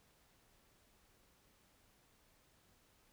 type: silence
effects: pink hiss -71 dBFS RMS until 3.12 s